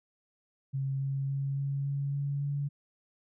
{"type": "tone with pitch steps", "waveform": "sine", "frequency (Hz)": [135.7, 136.8, 137.91, 139.03, 140.16, 141.3, 142.45], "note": ["C#3", "C#3", "C#3", "C#3", "C#3", "C#3", "C#3"], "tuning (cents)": [-36, -23, -9, 5, 19, 34, 48], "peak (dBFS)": -29, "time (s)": [0.73, 2.69], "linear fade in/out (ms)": 20, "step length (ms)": 280, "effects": []}